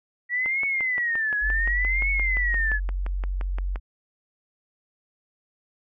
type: tone with vibrato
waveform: sine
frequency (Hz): 1926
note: B6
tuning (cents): -44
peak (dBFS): -22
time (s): 0.29-2.8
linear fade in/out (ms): 50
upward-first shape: triangle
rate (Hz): 0.69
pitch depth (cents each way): 250
type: click train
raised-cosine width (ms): 0.5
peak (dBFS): -20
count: 20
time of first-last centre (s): 0.46-3.759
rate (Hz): 5.76
type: tone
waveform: sine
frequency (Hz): 46.25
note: F#1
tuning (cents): 0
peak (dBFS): -24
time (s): 1.41-3.8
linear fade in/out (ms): 50
effects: none